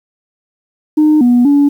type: tone with pitch steps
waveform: sine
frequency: 305.4 / 243.4 / 285.7 Hz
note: D#4 / B3 / D4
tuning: -32 / -25 / -48 cents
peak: -4 dBFS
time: 0.97-1.69 s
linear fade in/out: 10 ms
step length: 240 ms
effects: tanh soft clip ceiling -3 dBFS + 7-bit